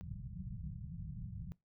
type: low-pass noise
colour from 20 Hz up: white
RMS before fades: -45 dBFS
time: 0.01-1.52 s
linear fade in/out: 0 ms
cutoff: 190 Hz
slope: 96 dB/octave
effects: noise-tail reverb RT60 0.2 s tail -21 dB re dry